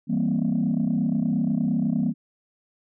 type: chord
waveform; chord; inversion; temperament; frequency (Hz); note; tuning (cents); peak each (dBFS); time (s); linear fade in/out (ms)
sine; C dominant seventh; first; equal; 164.81 / 196 / 233.1 / 261.6; E3 / G3 / Bb3 / C4; 0 / 0 / 0 / 0; -26 / -25 / -23 / -27; 0.07-2.14; 50
effects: tanh soft clip ceiling -15 dBFS